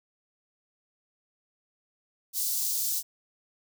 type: high-pass noise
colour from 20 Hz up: white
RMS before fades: -29 dBFS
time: 2.33-3.03 s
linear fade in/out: 50 ms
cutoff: 4600 Hz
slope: 24 dB/octave
effects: none